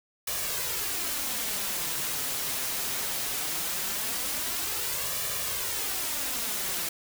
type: noise with flanger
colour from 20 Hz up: white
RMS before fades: -31 dBFS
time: 0.27-6.89 s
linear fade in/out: 5 ms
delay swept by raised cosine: 1.7 to 7.7 ms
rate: 0.2 Hz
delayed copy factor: +0.55
effects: none